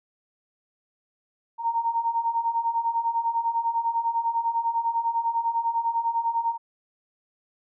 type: beating tone pair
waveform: sine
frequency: 917 / 927 Hz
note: A#5 / A#5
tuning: -29 / -10 cents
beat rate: 10 Hz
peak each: -28 / -24 dBFS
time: 1.58-6.58 s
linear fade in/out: 50 ms
effects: none